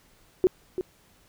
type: tone with echo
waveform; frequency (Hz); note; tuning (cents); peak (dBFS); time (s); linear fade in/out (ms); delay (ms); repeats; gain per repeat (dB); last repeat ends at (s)
sine; 368.3; F#4; -8; -15; 0.44-0.47; 0; 340; 1; -10; 0.81
effects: pink hiss -60 dBFS RMS until 1.28 s